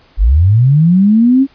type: linear sweep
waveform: sine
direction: up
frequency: 40.88 to 277.2 Hz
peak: -5 dBFS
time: 0.17-1.47 s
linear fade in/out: 50 ms
effects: pink hiss -48 dBFS RMS until 1.54 s + resampled to 11025 Hz